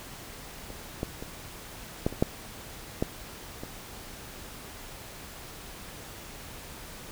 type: clicks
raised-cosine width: 2 ms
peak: -29 / -16 / -23 / -11 / -25 / -8 / -12 / -23 dBFS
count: 8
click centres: 0.704 / 1.031 / 1.225 / 2.065 / 2.126 / 2.225 / 3.025 / 3.635 s
effects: pink hiss -44 dBFS RMS until 7.11 s